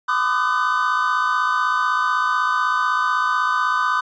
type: tone cluster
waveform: triangle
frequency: 1010 / 1187 / 1243 / 1509 Hz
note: B5 / D6 / D#6 / F#6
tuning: +39 / +18 / -2 / +34 cents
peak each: -21 dBFS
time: 0.08-4.01 s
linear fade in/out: 10 ms
effects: resampled to 16000 Hz

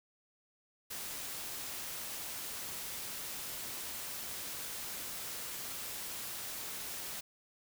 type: noise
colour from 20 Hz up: white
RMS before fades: -42 dBFS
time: 0.9-7.21 s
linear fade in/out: 10 ms
effects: none

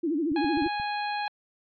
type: tone with vibrato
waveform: sine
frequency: 311.1 Hz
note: D#4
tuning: in tune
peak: -24 dBFS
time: 0.03-0.68 s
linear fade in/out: 10 ms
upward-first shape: sine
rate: 13 Hz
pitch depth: 180 cents each way
type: clicks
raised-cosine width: 5 ms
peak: -31 dBFS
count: 6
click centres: 0.318 / 0.445 / 0.573 / 0.622 / 0.663 / 0.799 s
type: harmonic tone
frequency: 829 Hz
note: G#5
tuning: 3 cents flat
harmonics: 1 / 2 / 3 / 4 / 5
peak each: -29 / -36 / -38 / -44 / -40 dBFS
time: 0.36-1.28 s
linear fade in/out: 2 ms
effects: AAC 64 kbps

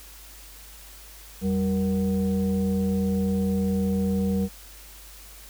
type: tone with frequency modulation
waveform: sine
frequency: 193.3 Hz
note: G3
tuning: 24 cents flat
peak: -21 dBFS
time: 1.41-4.49 s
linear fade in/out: 50 ms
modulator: 278 Hz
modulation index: 0.71
effects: added 50 Hz sine -47 dBFS peak until 5.49 s + white hiss -47 dBFS RMS until 5.49 s

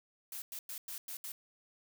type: noise bursts at uneven times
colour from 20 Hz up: blue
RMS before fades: -43 dBFS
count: 6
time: 0.32-0.42 / 0.52-0.59 / 0.69-0.78 / 0.88-0.98 / 1.08-1.17 / 1.24-1.32 s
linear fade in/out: 2 ms
effects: none

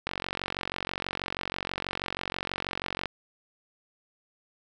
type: click train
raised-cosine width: 0.3 ms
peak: -14 dBFS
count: 139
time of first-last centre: 0.07-3.057 s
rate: 46.2 Hz
effects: none

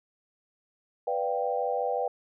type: chord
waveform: sine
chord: G dominant seventh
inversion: first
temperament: equal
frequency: 493.9 / 587.3 / 698.5 / 784 Hz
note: B4 / D5 / F5 / G5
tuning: 0 / 0 / 0 / 0 cents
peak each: -30 / -33 / -33 / -31 dBFS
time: 1.07-2.08 s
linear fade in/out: 5 ms
effects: none

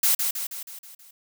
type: noise with echo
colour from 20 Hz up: blue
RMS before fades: -20 dBFS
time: 0.03-0.15 s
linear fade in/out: 5 ms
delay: 160 ms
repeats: 6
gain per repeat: -5 dB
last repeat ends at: 1.11 s
effects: none

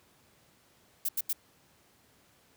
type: noise bursts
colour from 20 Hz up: violet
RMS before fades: -30 dBFS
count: 3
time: 1.05-1.33 s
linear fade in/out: 5 ms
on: 38 ms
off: 83 ms
effects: pink hiss -64 dBFS RMS until 2.56 s + high-pass 80 Hz 12 dB/octave

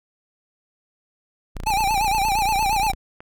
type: tone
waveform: sawtooth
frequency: 29.25 Hz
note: A#0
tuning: 7 cents sharp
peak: -25 dBFS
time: 1.55-2.95 s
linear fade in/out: 10 ms
type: tone with vibrato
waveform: square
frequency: 828 Hz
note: G#5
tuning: 5 cents flat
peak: -19 dBFS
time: 1.66-2.92 s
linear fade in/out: 10 ms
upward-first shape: sine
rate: 8.6 Hz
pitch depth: 120 cents each way
type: click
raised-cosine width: 0.5 ms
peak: -25 dBFS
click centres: 3.205 s
effects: none

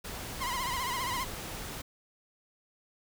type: noise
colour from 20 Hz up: pink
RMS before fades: -40 dBFS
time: 0.04-1.82 s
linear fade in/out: 10 ms
type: tone with vibrato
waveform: sawtooth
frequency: 1014 Hz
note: B5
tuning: 45 cents sharp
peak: -28 dBFS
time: 0.4-1.25 s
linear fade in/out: 20 ms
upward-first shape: sine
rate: 15 Hz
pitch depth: 100 cents each way
type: clicks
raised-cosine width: 5 ms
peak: -35 dBFS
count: 8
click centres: 0.413 / 0.517 / 0.552 / 0.687 / 0.782 / 1.032 / 1.336 / 1.533 s
effects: none

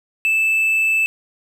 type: tone with hard clipping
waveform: triangle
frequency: 2633 Hz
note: E7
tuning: 3 cents flat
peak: -15 dBFS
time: 0.25-1.06 s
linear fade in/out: 0 ms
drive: 5 dB
effects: none

